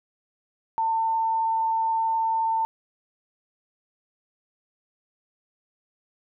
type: tone with vibrato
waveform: sine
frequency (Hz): 898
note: A5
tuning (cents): +35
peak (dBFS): -21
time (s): 0.78-2.65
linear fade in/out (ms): 0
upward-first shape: sine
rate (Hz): 19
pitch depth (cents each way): 10
effects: none